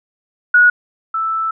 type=tone pair in turn; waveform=sine; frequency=1457 / 1320 Hz; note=F#6 / E6; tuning=-27 / +2 cents; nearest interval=major second; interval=171 cents; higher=first; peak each=-6 / -16 dBFS; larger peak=first; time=0.54-0.7 / 1.14-1.51 s; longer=second; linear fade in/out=5 ms; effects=none